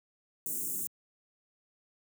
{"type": "band-stop noise", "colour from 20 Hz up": "white", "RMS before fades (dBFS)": -35, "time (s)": [0.46, 0.87], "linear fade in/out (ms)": 0, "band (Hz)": [400, 6900], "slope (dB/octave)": 48, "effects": ["high-pass 150 Hz 12 dB/octave"]}